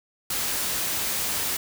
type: noise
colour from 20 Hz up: white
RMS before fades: -27 dBFS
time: 0.3-1.57 s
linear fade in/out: 5 ms
effects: none